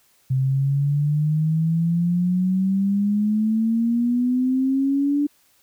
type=exponential sweep; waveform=sine; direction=up; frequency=130 to 292.2 Hz; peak=-17 dBFS; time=0.3-5.27 s; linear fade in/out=10 ms; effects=white hiss -60 dBFS RMS until 5.62 s

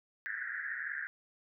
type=band-pass noise; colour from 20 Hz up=pink; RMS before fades=-39 dBFS; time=0.26-1.07 s; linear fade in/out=0 ms; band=1500 to 1900 Hz; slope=96 dB/octave; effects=none

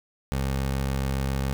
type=tone; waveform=20% pulse; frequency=67.2 Hz; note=C2; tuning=47 cents sharp; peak=-20 dBFS; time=0.32-1.53 s; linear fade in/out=0 ms; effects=8-bit

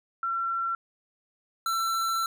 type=tone pair in turn; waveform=sine / square; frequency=1357 / 1343 Hz; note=E6 / E6; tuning=+50 / +32 cents; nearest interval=unison; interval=18 cents; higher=first; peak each=-26 dBFS; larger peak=neither; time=0.23-0.75 / 1.66-2.26 s; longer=second; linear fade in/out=2 ms; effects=none

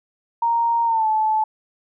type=tone with pitch glide; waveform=sine; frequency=931 to 868.7 Hz; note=A#5 to A5; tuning=-2 to -22 cents; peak=-16 dBFS; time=0.42-1.44 s; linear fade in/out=5 ms; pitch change=-120 cents; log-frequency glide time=0.85-1.07 s; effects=none

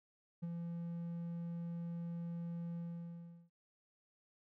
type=tone with ADSR envelope; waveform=triangle; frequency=170 Hz; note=F3; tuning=46 cents flat; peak=-35 dBFS; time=0.42-3.5 s; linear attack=16 ms; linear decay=27 ms; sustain=-3 dB; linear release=730 ms; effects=none

